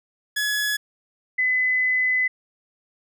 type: tone pair in turn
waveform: sawtooth / sine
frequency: 1694 / 2015 Hz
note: G#6 / B6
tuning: +34 / +34 cents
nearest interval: minor third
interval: 300 cents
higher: second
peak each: -18 dBFS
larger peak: neither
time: 0.36-0.77 / 1.38-2.28 s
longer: second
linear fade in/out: 10 ms
effects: none